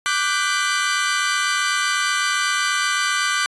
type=chord; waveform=sawtooth; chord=G major seventh; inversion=second; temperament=equal with one note detuned; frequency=1174.7 / 1480 / 1568 / 1998.5 Hz; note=D6 / F#6 / G6 / B6; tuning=0 / 0 / 0 / +20 cents; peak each=-19 / -20 / -21 / -23 dBFS; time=0.06-3.46 s; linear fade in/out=0 ms; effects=resampled to 22050 Hz